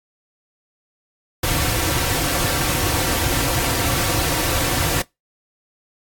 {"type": "noise with comb filter", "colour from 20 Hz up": "pink", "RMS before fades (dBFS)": -20, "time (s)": [1.43, 5.02], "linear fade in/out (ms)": 5, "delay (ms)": 4.8, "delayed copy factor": -0.65, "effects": ["noise-tail reverb RT60 0.2 s tail -24 dB re dry", "AAC 64 kbps"]}